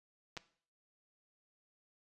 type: clicks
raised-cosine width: 0.2 ms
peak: -26 / -24 dBFS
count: 2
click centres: 0.368 / 0.374 s
effects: noise-tail reverb RT60 0.5 s tail -17 dB re dry + resampled to 24000 Hz